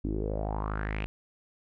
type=tone with low-pass filter sweep; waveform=sawtooth; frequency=52.4 Hz; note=G#1; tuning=16 cents sharp; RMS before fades=-32 dBFS; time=0.04-1.06 s; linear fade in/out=0 ms; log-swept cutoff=280 to 2800 Hz; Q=5.1; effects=none